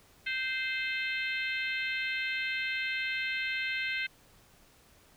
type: harmonic tone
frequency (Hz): 520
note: C5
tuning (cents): -11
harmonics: 3 / 4 / 5 / 6 / 7 / 8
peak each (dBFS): -36 / -34 / -37 / -41 / -45 / -46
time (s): 0.26-4.07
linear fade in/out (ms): 10
effects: pink hiss -61 dBFS RMS until 5.16 s